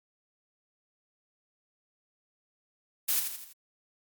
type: noise with echo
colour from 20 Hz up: blue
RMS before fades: -27 dBFS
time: 3.08-3.2 s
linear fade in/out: 10 ms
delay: 83 ms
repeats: 4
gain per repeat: -6 dB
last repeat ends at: 3.532 s
effects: Opus 48 kbps